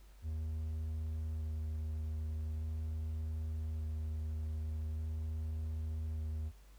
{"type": "tone with vibrato", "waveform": "triangle", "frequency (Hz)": 78.4, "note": "D#2", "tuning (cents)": 14, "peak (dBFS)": -34, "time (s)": [0.22, 6.52], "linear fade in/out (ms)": 50, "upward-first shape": "square", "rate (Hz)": 0.42, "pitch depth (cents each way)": 9, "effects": ["added 50 Hz sine -55 dBFS peak until 6.78 s", "pink hiss -67 dBFS RMS until 6.78 s"]}